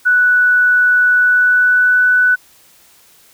sine tone with pitch glide, 1480 to 1491.2 Hz, F#6 to F#6, 0 to +13 cents, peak -8 dBFS, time 0.05-2.36 s, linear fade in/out 20 ms, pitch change +13 cents, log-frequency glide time 1.15-2.02 s, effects white hiss -48 dBFS RMS until 3.33 s

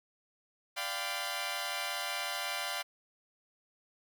10% pulse chord, G dominant seventh, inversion second, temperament equal with one note detuned, 587.3 / 698.5 / 784 / 1009.7 Hz, D5 / F5 / G5 / B5, 0 / 0 / 0 / +38 cents, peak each -33 / -30 / -32 / -32 dBFS, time 0.76-2.83 s, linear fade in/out 20 ms, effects none

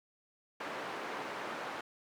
white band-pass noise, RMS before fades -41 dBFS, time 0.6-1.81 s, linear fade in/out 5 ms, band 270 to 1400 Hz, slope 12 dB/octave, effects none

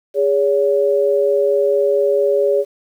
sine tone pair together, 410 / 565.5 Hz, G#4 / C#5, -22 / +34 cents, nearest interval tritone, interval 556 cents, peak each -15 dBFS, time 0.14-2.65 s, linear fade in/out 50 ms, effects 8-bit

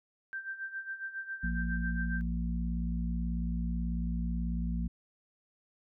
sine tone with tremolo, 1568 Hz, G6, in tune, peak -34 dBFS, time 0.33-2.21 s, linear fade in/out 0 ms, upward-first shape sine, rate 7.3 Hz, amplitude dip 75%
harmonic tone, 58.27 Hz, A#1, in tune, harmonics 1 / 3 / 4, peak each -32 / -35 / -39 dBFS, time 1.43-4.88 s, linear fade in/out 10 ms
effects none

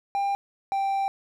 triangle tone pair in turn, 797 / 784.7 Hz, G5 / G5, +28 / +2 cents, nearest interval unison, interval 26 cents, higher first, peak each -21 dBFS, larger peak neither, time 0.15-0.35 / 0.72-1.08 s, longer second, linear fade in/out 0 ms, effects none

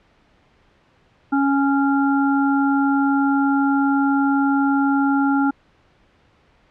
harmonic tone, 277.2 Hz, C#4, in tune, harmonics 1 / 3 / 5, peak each -16 / -23 / -24 dBFS, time 1.32-5.51 s, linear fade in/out 10 ms, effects pink hiss -57 dBFS RMS until 6.7 s + low-pass 3000 Hz 12 dB/octave

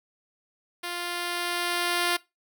5% pulse tone with level ramp, 349.7 Hz, F4, 2 cents sharp, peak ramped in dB -20 to -11 dBFS, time 0.83-2.17 s, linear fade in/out 10 ms, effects noise-tail reverb RT60 0.2 s tail -20 dB re dry

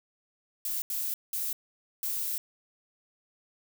violet noise bursts at uneven times, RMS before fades -32 dBFS, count 4, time 0.65-0.82 / 0.9-1.14 / 1.33-1.53 / 2.03-2.38 s, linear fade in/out 2 ms, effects none

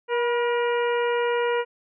harmonic tone with a mistuned harmonic, 476.4 Hz, A#4, 38 cents sharp, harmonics 1 / 2 / 3 / 4 / 5 / 6, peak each -22 / -28 / -32 / -34 / -36 / -38 dBFS, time 0.08-1.65 s, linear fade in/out 50 ms, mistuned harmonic 2, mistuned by +34 cents, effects none

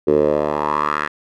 10% pulse tone with band-pass filter sweep, 74.7 Hz, D2, 30 cents sharp, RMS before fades -18 dBFS, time 0.07-1.08 s, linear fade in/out 10 ms, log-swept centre 400 to 1600 Hz, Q 3.9, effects none

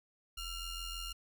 sawtooth ring-modulated tone, 1396.9 Hz, F6, in tune, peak -33 dBFS, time 0.37-1.13 s, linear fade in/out 10 ms, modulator 1440 Hz, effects none

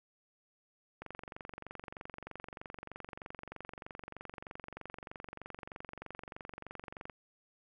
click train, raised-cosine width 0.5 ms, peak -29 dBFS, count 142, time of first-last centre 1.02-7.098 s, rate 23.2 Hz, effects none

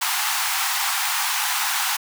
pink high-pass noise, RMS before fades -23 dBFS, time 0.01-1.97 s, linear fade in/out 10 ms, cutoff 760 Hz, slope 96 dB/octave, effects none

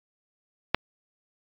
click, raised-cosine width 0.3 ms, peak -3 dBFS, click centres 0.746 s, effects low-pass 5000 Hz 12 dB/octave + AAC 48 kbps

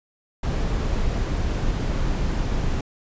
brown noise, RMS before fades -23 dBFS, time 0.43-2.81 s, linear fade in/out 5 ms, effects resampled to 16000 Hz

